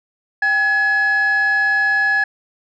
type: tone pair together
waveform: sine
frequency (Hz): 792.1 / 1692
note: G5 / G#6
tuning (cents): +18 / +32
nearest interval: octave + minor second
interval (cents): 1314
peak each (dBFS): -21 / -12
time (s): 0.42-2.24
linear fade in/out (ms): 5
effects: tanh soft clip ceiling -11 dBFS